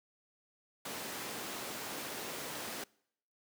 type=high-pass noise; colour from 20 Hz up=pink; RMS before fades=-42 dBFS; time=0.85-2.84 s; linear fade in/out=5 ms; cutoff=240 Hz; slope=12 dB/octave; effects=noise-tail reverb RT60 0.7 s tail -25 dB re dry